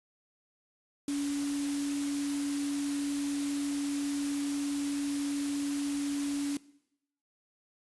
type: tone in noise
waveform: sine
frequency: 284.6 Hz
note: C#4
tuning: 46 cents sharp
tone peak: -29 dBFS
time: 1.08-6.57 s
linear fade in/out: 2 ms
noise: white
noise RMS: -41 dBFS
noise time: 1.08-6.57 s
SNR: +9 dB
effects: noise-tail reverb RT60 0.8 s tail -20 dB re dry + resampled to 24000 Hz